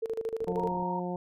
sine tone with tremolo, 450 Hz, A4, 39 cents sharp, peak -28 dBFS, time 0.02-0.69 s, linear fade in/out 10 ms, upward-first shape square, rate 13 Hz, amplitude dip 80%
click train, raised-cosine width 2 ms, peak -33 dBFS, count 16, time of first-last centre 0.42-0.824 s, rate 37.1 Hz
harmonic tone, 178.6 Hz, F3, 39 cents sharp, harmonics 1 / 2 / 3 / 4 / 5, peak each -34 / -37 / -39 / -40 / -41 dBFS, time 0.47-1.16 s, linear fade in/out 2 ms
sine tone, 932.3 Hz, A#5, in tune, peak -32 dBFS, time 0.57-1 s, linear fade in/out 10 ms
effects none

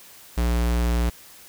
square tone, 59.2 Hz, A#1, 27 cents sharp, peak -20 dBFS, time 0.37-1.1 s, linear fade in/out 10 ms, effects white hiss -47 dBFS RMS until 1.48 s

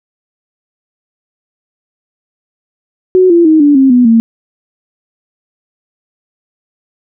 sine tone with pitch steps, 370 / 341.3 / 314.7 / 290.3 / 267.7 / 246.9 / 227.8 Hz, F#4 / F4 / D#4 / D4 / C4 / B3 / A#3, 0 / -40 / +20 / -20 / +40 / 0 / -40 cents, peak -3 dBFS, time 3.15-4.2 s, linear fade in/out 0 ms, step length 150 ms, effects none

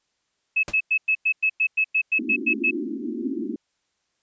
sine tone bursts, 2589 Hz, E7, 32 cents flat, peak -17 dBFS, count 13, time 0.56-2.709 s, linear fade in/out 10 ms, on 73 ms, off 100 ms
pink noise with exponential decay, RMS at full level -28 dBFS, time 0.68-0.77 s, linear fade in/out 1 ms, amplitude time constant 19 ms
pink band-pass noise, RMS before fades -29 dBFS, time 2.19-3.56 s, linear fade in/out 2 ms, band 220 to 370 Hz, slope 96 dB/octave
effects white hiss -73 dBFS RMS until 4.22 s + resampled to 16000 Hz

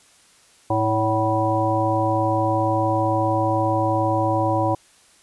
harmonic tone with a mistuned harmonic, 108.6 Hz, A2, 22 cents flat, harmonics 1 / 3 / 5 / 7 / 9, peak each -24 / -24 / -24 / -24 / -24 dBFS, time 0.7-4.75 s, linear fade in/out 5 ms, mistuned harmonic 5, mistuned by +56 cents, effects white hiss -54 dBFS RMS until 5.22 s + resampled to 24000 Hz

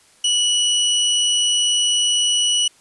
sawtooth tone, 2941 Hz, F#7, 11 cents flat, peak -12 dBFS, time 0.24-2.68 s, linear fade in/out 5 ms, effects white hiss -53 dBFS RMS until 2.8 s + resampled to 24000 Hz

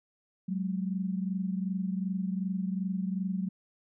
sine tone pair together, 185.75 / 208.4 Hz, F#3 / G#3, +7 / +6 cents, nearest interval major second, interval 199 cents, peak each -30 / -35 dBFS, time 0.48-3.49 s, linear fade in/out 10 ms, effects none

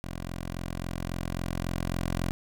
10% pulse tone with level ramp, 43.65 Hz, F1, in tune, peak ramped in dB -27 to -19 dBFS, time 0.04-2.31 s, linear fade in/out 0 ms, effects none

